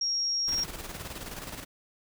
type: tone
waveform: sine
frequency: 5588 Hz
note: F8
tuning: in tune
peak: -26 dBFS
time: 0.01-0.64 s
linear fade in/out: 5 ms
type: noise with tremolo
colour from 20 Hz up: pink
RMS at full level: -38 dBFS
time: 0.47-1.65 s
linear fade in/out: 20 ms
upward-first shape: square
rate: 19 Hz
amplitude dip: 50%
effects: none